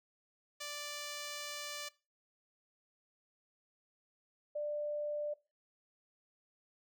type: tone pair in turn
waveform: 5% pulse / sine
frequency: 587.3 / 592.4 Hz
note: D5 / D5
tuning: 0 / +15 cents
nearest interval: unison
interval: 15 cents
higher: second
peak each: -30 / -35 dBFS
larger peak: first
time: 0.6-1.89 / 4.55-5.34 s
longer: first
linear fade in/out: 10 ms
effects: noise-tail reverb RT60 0.3 s tail -20 dB re dry